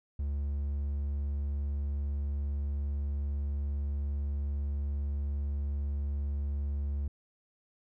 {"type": "tone", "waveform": "triangle", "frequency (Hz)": 71.2, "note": "C#2", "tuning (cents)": 47, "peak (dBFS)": -28, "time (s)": [0.19, 7.08], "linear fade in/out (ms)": 5, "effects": []}